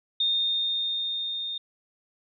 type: tone with level ramp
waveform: sine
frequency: 3657 Hz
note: A#7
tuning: 34 cents flat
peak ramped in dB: -21 to -30 dBFS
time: 0.2-1.58 s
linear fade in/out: 5 ms
effects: none